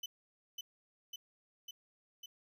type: tone with echo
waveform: 35% pulse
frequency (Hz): 3017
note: F#7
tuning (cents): +33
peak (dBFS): -37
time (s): 0.03-0.06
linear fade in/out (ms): 5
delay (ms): 550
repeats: 4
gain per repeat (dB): -2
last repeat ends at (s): 2.26
effects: none